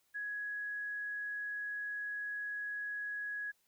sine tone, 1671 Hz, G#6, 10 cents sharp, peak -37 dBFS, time 0.14-3.52 s, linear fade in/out 20 ms, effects white hiss -75 dBFS RMS until 3.67 s

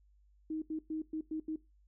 sine tone bursts at uneven times, 314.1 Hz, D#4, 16 cents sharp, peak -34 dBFS, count 6, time 0.5-0.62 / 0.7-0.79 / 0.9-1.02 / 1.13-1.21 / 1.31-1.4 / 1.48-1.56 s, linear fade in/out 5 ms, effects noise-tail reverb RT60 0.2 s tail -17 dB re dry + added 50 Hz sine -63 dBFS peak until 1.87 s

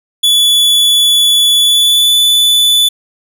45% pulse tone with pitch glide, 3433 to 3481 Hz, A7 to A7, -43 to -19 cents, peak -6 dBFS, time 0.23-2.89 s, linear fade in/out 10 ms, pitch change +24 cents, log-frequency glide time 1.57-2.15 s, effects none

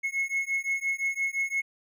triangle beating tone pair, 2176 / 2181.8 Hz, C#7 / C#7, -33 / -28 cents, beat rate 5.8 Hz, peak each -28 / -28 dBFS, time 0.03-1.62 s, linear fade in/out 20 ms, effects none

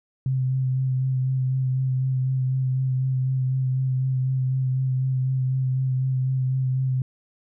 sine tone with vibrato, 130.4 Hz, C3, 5 cents flat, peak -20 dBFS, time 0.26-7.02 s, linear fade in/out 2 ms, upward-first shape sine, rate 4 Hz, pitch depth 20 cents each way, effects none

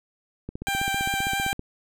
click train, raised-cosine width 3 ms, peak -20 dBFS, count 18, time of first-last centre 0.49-1.594 s, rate 15.4 Hz
15% pulse tone with vibrato, 788 Hz, G5, 9 cents sharp, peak -18 dBFS, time 0.67-1.53 s, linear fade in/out 0 ms, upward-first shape square, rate 7.3 Hz, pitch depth 10 cents each way
effects none

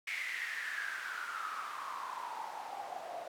white noise with band-pass filter sweep, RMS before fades -41 dBFS, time 0.07-3.28 s, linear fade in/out 5 ms, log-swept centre 2200 to 650 Hz, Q 8.3, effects none

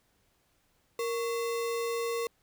sine tone with sample-and-hold, 465.7 Hz, A#4, 2 cents flat, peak -29 dBFS, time 0.99-2.27 s, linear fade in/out 2 ms, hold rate 1575 Hz, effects pink hiss -71 dBFS RMS until 2.42 s

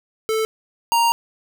square tone pair in turn, 440 / 932.3 Hz, A4 / A#5, 0 / 0 cents, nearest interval octave + minor second, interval 1300 cents, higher second, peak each -19 / -15 dBFS, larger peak second, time 0.29-0.45 / 0.92-1.12 s, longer second, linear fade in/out 0 ms, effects none

